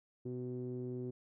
sawtooth tone with low-pass filter, 124.8 Hz, B2, 19 cents sharp, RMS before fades -41 dBFS, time 0.25-1.11 s, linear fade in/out 10 ms, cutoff 340 Hz, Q 6.8, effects none

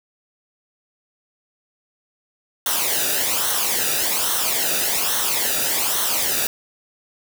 white noise with flanger, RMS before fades -21 dBFS, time 2.66-6.47 s, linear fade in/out 2 ms, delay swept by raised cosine 0.41 to 0.95 ms, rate 1.2 Hz, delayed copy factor -0.65, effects none

